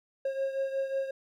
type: beating tone pair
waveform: triangle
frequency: 539 / 544.5 Hz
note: C#5 / C#5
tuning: -49 / -31 cents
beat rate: 5.5 Hz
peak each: -28 / -34 dBFS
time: 0.25-1.11 s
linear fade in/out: 5 ms
effects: none